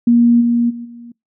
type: tone with level steps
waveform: sine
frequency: 236.8 Hz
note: A#3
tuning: 27 cents sharp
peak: -7 / -11 / -25 / -32 dBFS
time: 0.07-1.12 s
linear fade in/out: 5 ms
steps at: 0.4 / 0.69 / 0.84 s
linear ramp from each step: 20 ms
effects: noise-tail reverb RT60 0.2 s tail -26 dB re dry